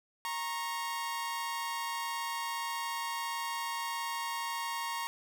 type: tone pair together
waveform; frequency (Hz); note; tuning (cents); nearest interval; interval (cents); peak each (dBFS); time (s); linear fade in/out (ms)
sawtooth; 932.3 / 1093.9; A#5 / C#6; 0 / -23; minor third; 277; -32 / -35; 0.25-5.07; 0
effects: none